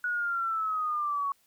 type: linear sweep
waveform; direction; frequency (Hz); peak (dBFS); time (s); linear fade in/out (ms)
sine; down; 1467 to 1108.7; -27; 0.04-1.32; 2
effects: white hiss -67 dBFS RMS until 1.46 s